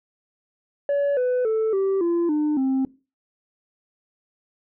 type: tone with pitch steps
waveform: sine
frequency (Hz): 568 / 500.2 / 440.5 / 388 / 341.7 / 300.9 / 265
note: C#5 / B4 / A4 / G4 / F4 / D4 / C4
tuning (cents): +42 / +22 / +2 / -18 / -38 / +42 / +22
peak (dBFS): -16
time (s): 0.89-2.85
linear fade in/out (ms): 2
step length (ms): 280
effects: noise-tail reverb RT60 0.3 s tail -21 dB re dry + tanh soft clip ceiling -18 dBFS